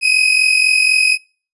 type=tone pair together; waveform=35% pulse; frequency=2502 / 2546 Hz; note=D#7 / D#7; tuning=+9 / +39 cents; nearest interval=unison; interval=30 cents; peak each=-12 dBFS; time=0.01-1.18 s; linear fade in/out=50 ms; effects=noise-tail reverb RT60 0.4 s tail -24 dB re dry + resampled to 24000 Hz